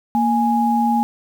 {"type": "tone pair together", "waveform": "sine", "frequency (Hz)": [232.7, 830.6], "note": ["A#3", "G#5"], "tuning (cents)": [-3, 0], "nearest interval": "octave + minor seventh", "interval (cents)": 2203, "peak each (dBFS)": -17, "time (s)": [0.15, 1.03], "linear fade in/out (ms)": 0, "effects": ["7-bit"]}